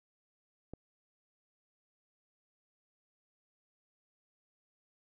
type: click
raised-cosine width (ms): 2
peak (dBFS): -30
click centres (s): 0.736
effects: none